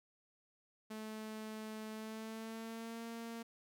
sawtooth tone with pitch glide, 217.3 to 230.2 Hz, A3 to A#3, -21 to -22 cents, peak -40 dBFS, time 0.9-3.43 s, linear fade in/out 10 ms, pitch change +99 cents, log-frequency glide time 1.91-3.05 s, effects none

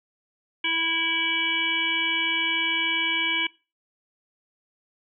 harmonic tone, 328.8 Hz, E4, 4 cents flat, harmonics 1 / 3 / 5 / 7 / 9 / 10, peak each -36 / -35 / -33 / -25 / -27 / -33 dBFS, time 0.64-3.47 s, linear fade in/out 5 ms, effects noise-tail reverb RT60 0.3 s tail -21 dB re dry

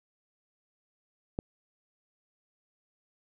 click, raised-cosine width 2 ms, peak -18 dBFS, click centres 1.389 s, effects none

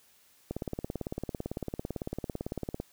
click train, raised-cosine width 2 ms, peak -20 dBFS, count 42, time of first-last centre 0.51-2.801 s, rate 17.9 Hz, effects white hiss -63 dBFS RMS until 2.92 s

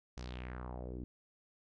sawtooth tone with low-pass filter sweep, 62 Hz, B1, 7 cents sharp, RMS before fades -44 dBFS, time 0.17-1.04 s, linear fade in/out 0 ms, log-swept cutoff 6100 to 280 Hz, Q 2.9, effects none

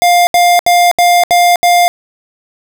square tone bursts, 703 Hz, F5, 11 cents sharp, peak -6 dBFS, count 6, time 0.02-1.88 s, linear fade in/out 0 ms, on 250 ms, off 72 ms, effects none

